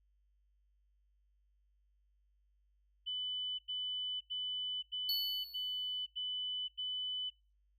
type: tone bursts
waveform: sine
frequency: 3000 Hz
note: F#7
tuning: 23 cents sharp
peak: -36 dBFS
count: 7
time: 3.06-7.304 s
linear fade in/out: 20 ms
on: 530 ms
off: 89 ms
type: tone with exponential decay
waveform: square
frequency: 4436 Hz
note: C#8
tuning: in tune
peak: -32 dBFS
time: 5.09-6.06 s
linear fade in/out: 2 ms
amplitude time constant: 210 ms
effects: noise-tail reverb RT60 0.3 s tail -24 dB re dry + added 50 Hz sine -70 dBFS peak until 7.78 s